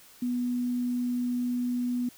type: tone with quantisation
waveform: sine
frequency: 245.4 Hz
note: B3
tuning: 11 cents flat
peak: -26 dBFS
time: 0.22-2.09 s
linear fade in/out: 5 ms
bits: 9
effects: white hiss -54 dBFS RMS until 2.17 s